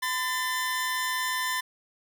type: tone pair together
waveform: sawtooth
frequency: 1017.2 / 1779 Hz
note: C6 / A6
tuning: -49 / +19 cents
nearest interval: minor seventh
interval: 968 cents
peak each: -26 dBFS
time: 0.02-1.61 s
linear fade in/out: 10 ms
effects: none